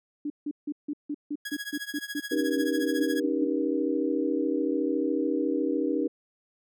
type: tone bursts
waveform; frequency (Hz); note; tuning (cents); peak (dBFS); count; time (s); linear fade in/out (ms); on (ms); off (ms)
sine; 293.7; D4; 0; -28; 16; 0.25-3.466; 5; 51; 160
type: tone with tremolo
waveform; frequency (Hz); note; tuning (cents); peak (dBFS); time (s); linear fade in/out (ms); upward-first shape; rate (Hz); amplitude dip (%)
sawtooth; 1661.2; G#6; 0; -27; 1.45-3.2; 5; triangle; 14; 95
type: chord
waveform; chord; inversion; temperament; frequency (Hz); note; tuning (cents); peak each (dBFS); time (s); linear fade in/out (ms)
sine; Eb dominant seventh; third; equal with one note detuned; 277.2 / 311.1 / 392 / 477.9; Db4 / Eb4 / G4 / Bb4; 0 / 0 / 0 / +43; -29 / -28 / -32 / -31; 2.31-6.08; 10
effects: none